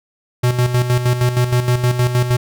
square tone with tremolo, 123.47 Hz, B2, in tune, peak -12 dBFS, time 0.43-2.37 s, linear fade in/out 10 ms, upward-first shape square, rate 6.4 Hz, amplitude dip 60%, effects none

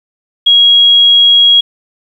sine tone, 3300 Hz, G#7, 12 cents flat, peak -3 dBFS, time 0.46-1.61 s, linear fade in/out 10 ms, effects 7-bit

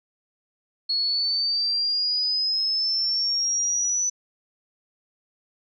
sine exponential sweep, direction up, 4332 to 5990 Hz, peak -21 dBFS, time 0.89-4.1 s, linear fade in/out 10 ms, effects none

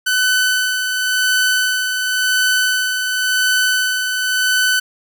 sawtooth tone with tremolo, 1506 Hz, F#6, 30 cents sharp, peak -9 dBFS, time 0.06-4.8 s, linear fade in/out 10 ms, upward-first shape sine, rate 0.93 Hz, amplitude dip 45%, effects none

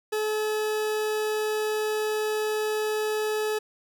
40% pulse tone, 428.7 Hz, A4, 45 cents flat, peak -24 dBFS, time 0.12-3.59 s, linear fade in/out 10 ms, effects none

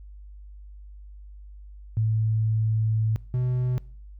sine / triangle tone pair in turn, 110 / 125.38 Hz, A2 / B2, 0 / +27 cents, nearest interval major second, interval 227 cents, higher second, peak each -20 dBFS, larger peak neither, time 1.97-3.16 / 3.34-3.78 s, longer first, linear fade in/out 0 ms, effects noise-tail reverb RT60 0.5 s tail -23 dB re dry + added 50 Hz sine -41 dBFS peak until 4.19 s

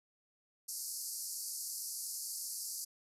white band-pass noise, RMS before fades -42 dBFS, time 0.68-2.85 s, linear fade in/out 10 ms, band 4500 to 13000 Hz, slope 96 dB/octave, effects none

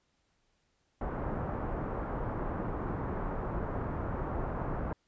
pink low-pass noise, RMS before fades -35 dBFS, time 1.01-4.93 s, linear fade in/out 2 ms, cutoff 1300 Hz, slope 24 dB/octave, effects pink hiss -75 dBFS RMS until 5.07 s + resampled to 16000 Hz

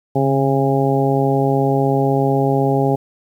harmonic tone with a mistuned harmonic, 136.1 Hz, C#3, 31 cents flat, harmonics 1 / 2 / 3 / 4 / 5 / 6, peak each -18 / -20 / -19 / -23 / -24 / -22 dBFS, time 0.15-2.96 s, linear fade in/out 10 ms, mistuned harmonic 1, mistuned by +37 cents, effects 8-bit

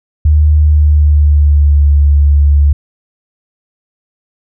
sine tone with pitch glide, 75.7 to 72.11 Hz, D#2 to D2, -47 to -31 cents, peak -4 dBFS, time 0.25-2.73 s, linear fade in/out 5 ms, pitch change -84 cents, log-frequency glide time 0.59-1.89 s, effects none

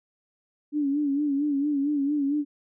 sine tone with vibrato, 286.7 Hz, D4, 42 cents flat, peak -22 dBFS, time 0.72-2.45 s, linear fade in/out 50 ms, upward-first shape sine, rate 4.4 Hz, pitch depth 75 cents each way, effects none

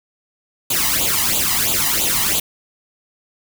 white noise with flanger, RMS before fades -18 dBFS, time 0.7-2.4 s, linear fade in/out 5 ms, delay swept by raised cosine 0.27 to 1.03 ms, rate 3 Hz, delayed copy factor +0.8, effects none

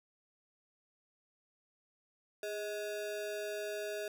square ring-modulated tone, 523.3 Hz, C5, in tune, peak -35 dBFS, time 2.43-4.08 s, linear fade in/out 2 ms, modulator 110 Hz, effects none

